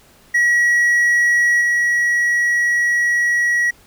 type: tone with level steps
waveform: triangle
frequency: 1918 Hz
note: A#6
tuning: 49 cents sharp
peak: -10 / -12 dBFS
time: 0.34-3.71 s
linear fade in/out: 10 ms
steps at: 1.61 s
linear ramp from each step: 2 ms
effects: pink hiss -50 dBFS RMS until 3.86 s